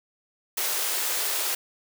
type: high-pass noise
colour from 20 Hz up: white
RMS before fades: -27 dBFS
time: 0.57-1.55 s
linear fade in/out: 5 ms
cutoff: 340 Hz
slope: 48 dB/octave
effects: none